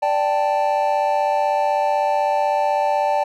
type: chord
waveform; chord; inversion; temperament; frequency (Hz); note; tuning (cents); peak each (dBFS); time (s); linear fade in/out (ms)
triangle; D suspended fourth; none; equal; 587.3 / 784 / 880; D5 / G5 / A5; 0 / 0 / 0; -19; 0.02-3.24; 10
effects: none